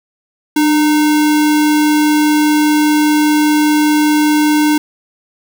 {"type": "tone with sample-and-hold", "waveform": "sine", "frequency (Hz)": 300, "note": "D4", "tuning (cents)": 37, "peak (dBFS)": -8, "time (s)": [0.56, 4.78], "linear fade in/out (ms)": 5, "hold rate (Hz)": 1225, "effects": []}